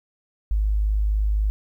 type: tone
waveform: sine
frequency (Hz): 51.91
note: G#1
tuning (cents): 0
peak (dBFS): -18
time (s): 0.51-1.5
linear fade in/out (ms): 0
effects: 10-bit